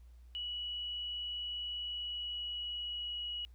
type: tone with pitch glide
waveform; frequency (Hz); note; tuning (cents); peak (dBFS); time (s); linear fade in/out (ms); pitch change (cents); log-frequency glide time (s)
sine; 2935 to 2913; F#7 to F#7; -15 to -28; -37; 0.35-3.45; 0; -13; 1.76-3.25
effects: added 60 Hz sine -53 dBFS peak until 3.54 s + pink hiss -75 dBFS RMS until 3.54 s